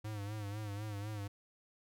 square tone with vibrato, 104.1 Hz, G#2, 5 cents sharp, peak -40 dBFS, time 0.04-1.28 s, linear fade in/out 10 ms, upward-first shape sine, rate 4 Hz, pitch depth 72 cents each way, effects none

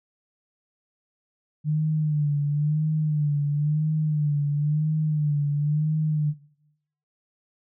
sine tone with vibrato, 150 Hz, D3, 37 cents sharp, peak -20 dBFS, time 1.64-6.34 s, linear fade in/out 50 ms, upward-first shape sine, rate 0.98 Hz, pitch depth 64 cents each way, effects noise-tail reverb RT60 0.8 s tail -19 dB re dry

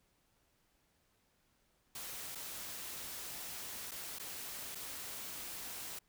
white noise with dropouts, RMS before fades -45 dBFS, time 1.95-5.99 s, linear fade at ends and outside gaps 5 ms, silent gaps 2.35-2.354 / 3.911-3.916 / 4.187-4.196 / 4.749-4.753 s, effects pink hiss -75 dBFS RMS until 6.08 s

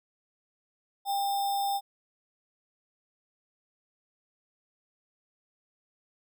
sine tone with sample-and-hold, 797 Hz, G5, 28 cents sharp, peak -26 dBFS, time 1.05-1.81 s, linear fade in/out 50 ms, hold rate 4410 Hz, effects none

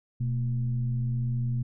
sine tone with frequency modulation, 123.5 Hz, B2, in tune, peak -25 dBFS, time 0.2-1.63 s, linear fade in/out 10 ms, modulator 101 Hz, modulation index 0.45, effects none

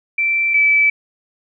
sine tone pair in turn, 2339 / 2308 Hz, D7 / D7, -8 / -31 cents, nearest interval unison, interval 23 cents, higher first, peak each -14 / -10 dBFS, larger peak second, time 0.18-0.54 / 0.54-0.9 s, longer neither, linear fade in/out 5 ms, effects none

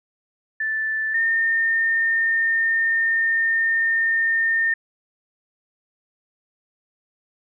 sine tone pair in turn, 1760 / 1818.9 Hz, A6 / A#6, 0 / -43 cents, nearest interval minor second, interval 57 cents, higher second, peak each -21 / -17 dBFS, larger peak second, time 0.6-1.14 / 1.14-4.74 s, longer second, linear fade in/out 5 ms, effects none

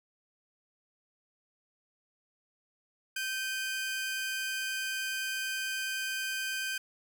sawtooth tone pair together, 1555.4 / 2469 Hz, G6 / D#7, -14 / -14 cents, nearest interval minor sixth, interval 800 cents, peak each -30 / -35 dBFS, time 3.16-6.78 s, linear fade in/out 5 ms, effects none

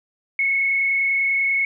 sine tone with frequency modulation, 2195 Hz, C#7, 18 cents flat, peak -17 dBFS, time 0.39-1.65 s, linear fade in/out 2 ms, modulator 30.2 Hz, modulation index 0.87, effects none

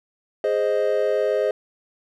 triangle chord, Ab major, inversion none, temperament equal, 415.3 / 523.3 / 622.3 Hz, Ab4 / C5 / Eb5, 0 / 0 / 0 cents, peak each -21 dBFS, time 0.44-1.51 s, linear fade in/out 2 ms, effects none

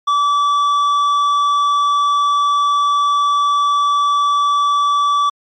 sine tone with tanh clipping, 1154 Hz, D6, 31 cents flat, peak -13 dBFS, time 0.07-5.3 s, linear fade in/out 10 ms, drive 8 dB, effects MP3 96 kbps

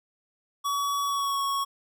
square tone with pitch glide, 1132 to 1107.4 Hz, C#6 to C#6, +36 to -2 cents, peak -26 dBFS, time 0.64-1.65 s, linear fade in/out 20 ms, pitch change -38 cents, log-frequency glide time 1.03-1.41 s, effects none

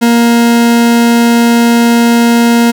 40% pulse tone, 234.6 Hz, A#3, 11 cents sharp, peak -4 dBFS, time 0.01-2.72 s, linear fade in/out 20 ms, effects none

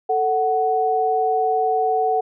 sine tone pair together, 442.2 / 743.7 Hz, A4 / F#5, +9 / +9 cents, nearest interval major sixth, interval 900 cents, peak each -21 / -18 dBFS, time 0.09-2.21 s, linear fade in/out 10 ms, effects none

